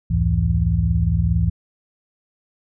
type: tone cluster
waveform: sine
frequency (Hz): 65.6 / 82.9 / 107.5 / 165.4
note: C2 / E2 / A2 / E3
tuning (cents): +5 / +10 / -40 / +6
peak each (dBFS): -21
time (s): 0.1-1.5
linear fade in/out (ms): 10
effects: none